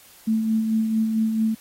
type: tone with tremolo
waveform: sine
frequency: 221.1 Hz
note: A3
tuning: 9 cents sharp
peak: -17 dBFS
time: 0.27-1.55 s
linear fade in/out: 10 ms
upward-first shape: sine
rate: 4.5 Hz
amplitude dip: 40%
effects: white hiss -50 dBFS RMS until 1.6 s + AAC 48 kbps